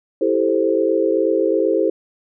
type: chord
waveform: sine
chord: A minor seventh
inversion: second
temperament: equal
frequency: 329.6 / 392 / 440 / 523.3 Hz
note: E4 / G4 / A4 / C5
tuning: 0 / 0 / 0 / 0 cents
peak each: -20 dBFS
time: 0.21-1.9 s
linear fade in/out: 5 ms
effects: none